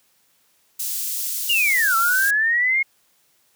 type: high-pass noise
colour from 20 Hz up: white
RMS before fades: -26 dBFS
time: 0.79-2.31 s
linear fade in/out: 10 ms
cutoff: 5500 Hz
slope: 12 dB/octave
type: linear two-way sweep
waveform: sine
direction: down then up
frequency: 2911 to 1318.5 to 2170 Hz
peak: -16 dBFS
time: 1.49-2.83 s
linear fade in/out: 10 ms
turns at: 1.96 s
effects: white hiss -62 dBFS RMS until 3.55 s + high-pass 80 Hz 12 dB/octave